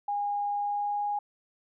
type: tone with pitch glide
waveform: sine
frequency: 817 to 823.2 Hz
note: G#5 to G#5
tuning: -29 to -16 cents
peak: -27 dBFS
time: 0.08-1.19 s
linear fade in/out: 5 ms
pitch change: +13 cents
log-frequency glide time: 0.5-1.06 s
effects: none